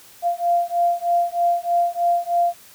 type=beating tone pair; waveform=sine; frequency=692 / 695.2 Hz; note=F5 / F5; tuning=-16 / -8 cents; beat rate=3.2 Hz; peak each=-20 dBFS; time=0.22-2.54 s; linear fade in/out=50 ms; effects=white hiss -47 dBFS RMS until 2.74 s